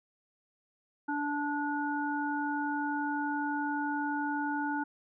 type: harmonic tone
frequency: 291.4 Hz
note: D4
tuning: 13 cents flat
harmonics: 1 / 3 / 5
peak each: -33 / -34 / -36 dBFS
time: 1.08-4.84 s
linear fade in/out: 10 ms
effects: none